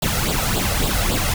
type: noise with flanger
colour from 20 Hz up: pink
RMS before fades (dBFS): -20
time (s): 0.02-1.34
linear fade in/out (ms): 5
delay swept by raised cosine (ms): 0.24 to 1.54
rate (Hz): 3.6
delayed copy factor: +0.7
effects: none